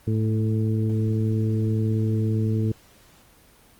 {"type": "harmonic tone with a mistuned harmonic", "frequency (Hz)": 110, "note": "A2", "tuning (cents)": 0, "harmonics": [1, 2, 3, 4], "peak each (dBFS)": [-21, -27, -31, -33], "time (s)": [0.07, 2.72], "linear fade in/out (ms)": 5, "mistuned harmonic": 1, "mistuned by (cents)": -26, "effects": ["pink hiss -54 dBFS RMS until 3.79 s", "Opus 24 kbps"]}